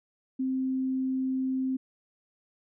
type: tone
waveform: sine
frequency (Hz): 261.6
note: C4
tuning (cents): 0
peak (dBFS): -26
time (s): 0.39-1.77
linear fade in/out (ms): 10
effects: none